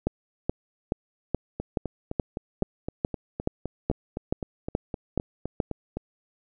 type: two click trains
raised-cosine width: 2 ms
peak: -17 / -10 dBFS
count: 18 / 14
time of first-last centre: 1.6-5.97 / 0.07-5.602 s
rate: 3.89 / 2.35 Hz
effects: none